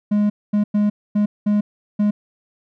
triangle tone bursts at uneven times, 207.7 Hz, G#3, in tune, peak -12 dBFS, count 6, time 0.11-0.3 / 0.53-0.64 / 0.74-0.9 / 1.15-1.26 / 1.46-1.61 / 1.99-2.11 s, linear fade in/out 10 ms, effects none

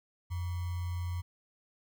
sine tone with sample-and-hold, 88.1 Hz, F2, 16 cents sharp, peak -32 dBFS, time 0.3-1.22 s, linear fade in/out 20 ms, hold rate 1050 Hz, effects none

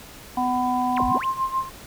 harmonic tone, 250 Hz, B3, 21 cents sharp, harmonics 1 / 3 / 4, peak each -25 / -23 / -26 dBFS, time 0.37-1.18 s, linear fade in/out 5 ms
sine exponential two-way sweep, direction down then up, 4153 to 36.36 to 3493 Hz, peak -28 dBFS, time 0.96-1.25 s, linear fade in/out 10 ms, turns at 1.05 s
sine tone with tremolo, 1056 Hz, C6, 16 cents sharp, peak -19 dBFS, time 0.96-1.7 s, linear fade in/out 50 ms, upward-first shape sine, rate 6.9 Hz, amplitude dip 80%
effects pink hiss -43 dBFS RMS until 1.86 s

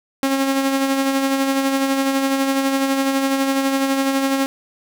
sawtooth tone with tremolo, 271.1 Hz, C#4, 38 cents flat, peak -11 dBFS, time 0.23-4.46 s, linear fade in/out 0 ms, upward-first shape sine, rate 12 Hz, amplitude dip 40%, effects none

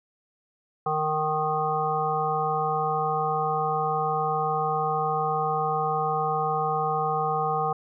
harmonic tone, 154.5 Hz, D#3, 12 cents flat, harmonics 1 / 3 / 5 / 7 / 8, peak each -33 / -30 / -26 / -31 / -30 dBFS, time 0.86-7.73 s, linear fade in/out 5 ms, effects none

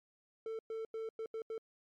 triangle tone bursts at uneven times, 445.9 Hz, A4, 23 cents sharp, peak -36 dBFS, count 6, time 0.46-0.59 / 0.7-0.85 / 0.94-1.09 / 1.19-1.26 / 1.34-1.42 / 1.5-1.58 s, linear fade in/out 2 ms, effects MP3 64 kbps

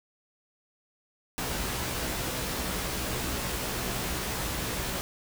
pink noise with comb filter, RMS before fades -32 dBFS, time 1.38-5.01 s, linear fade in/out 0 ms, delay 16 ms, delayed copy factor +0.6, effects none

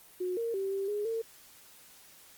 sine tone with pitch steps, 363.8 / 462.6 / 388.3 / 391.5 / 414.7 / 453.1 Hz, F#4 / A#4 / G4 / G4 / G#4 / A#4, -29 / -13 / -16 / -2 / -3 / -49 cents, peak -30 dBFS, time 0.2-1.22 s, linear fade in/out 10 ms, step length 170 ms, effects white hiss -56 dBFS RMS until 2.37 s + Opus 32 kbps

